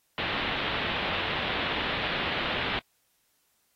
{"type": "low-pass noise", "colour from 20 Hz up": "white", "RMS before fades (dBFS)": -31, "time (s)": [0.18, 2.79], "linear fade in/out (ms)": 0, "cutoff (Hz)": 3600, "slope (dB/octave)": 48, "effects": ["white hiss -71 dBFS RMS until 3.75 s", "AAC 48 kbps"]}